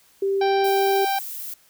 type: tone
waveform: sine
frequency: 392 Hz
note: G4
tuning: in tune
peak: -19 dBFS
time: 0.22-1.05 s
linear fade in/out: 5 ms
type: harmonic tone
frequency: 784 Hz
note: G5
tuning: in tune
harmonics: 1 / 2 / 3 / 4 / 5 / 6 / 7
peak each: -21 / -32 / -34 / -38 / -36 / -41 / -40 dBFS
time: 0.41-1.19 s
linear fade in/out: 5 ms
type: noise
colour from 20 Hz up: violet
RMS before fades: -33 dBFS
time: 0.64-1.54 s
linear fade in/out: 5 ms
effects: white hiss -57 dBFS RMS until 1.69 s